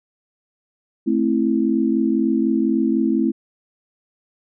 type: chord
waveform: sine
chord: A minor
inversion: none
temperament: just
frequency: 220 / 264 / 330 Hz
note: A3 / C4 / E4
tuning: 0 / +16 / +2 cents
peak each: -20 dBFS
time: 1.06-3.32 s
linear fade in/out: 20 ms
effects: none